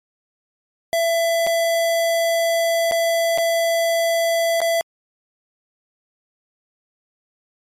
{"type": "tone with dropouts", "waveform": "square", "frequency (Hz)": 668, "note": "E5", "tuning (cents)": 23, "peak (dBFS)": -17, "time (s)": [0.93, 4.81], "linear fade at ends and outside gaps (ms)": 0, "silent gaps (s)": [[1.466, 1.471], [2.912, 2.92], [3.376, 3.383], [4.604, 4.616]], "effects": ["MP3 64 kbps"]}